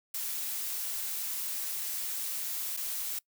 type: noise with dropouts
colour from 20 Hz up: blue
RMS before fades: -35 dBFS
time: 0.14-3.19 s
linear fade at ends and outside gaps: 5 ms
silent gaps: 2.767-2.772 s
effects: noise-tail reverb RT60 0.1 s tail -23 dB re dry